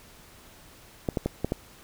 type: clicks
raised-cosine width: 2 ms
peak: -12 dBFS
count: 5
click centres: 1.088 / 1.172 / 1.26 / 1.446 / 1.521 s
effects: pink hiss -52 dBFS RMS until 1.83 s